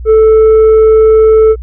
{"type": "tone with tanh clipping", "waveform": "sine", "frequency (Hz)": 439.1, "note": "A4", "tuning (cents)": -4, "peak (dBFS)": -3, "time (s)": [0.05, 1.56], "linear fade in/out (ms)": 50, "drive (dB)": 3, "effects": ["added 60 Hz sine -20 dBFS peak until 1.62 s"]}